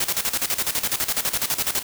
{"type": "noise with tremolo", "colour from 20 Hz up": "white", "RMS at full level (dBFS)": -22, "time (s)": [0, 1.83], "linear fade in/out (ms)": 5, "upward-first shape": "square", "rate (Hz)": 12, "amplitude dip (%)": 75, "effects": []}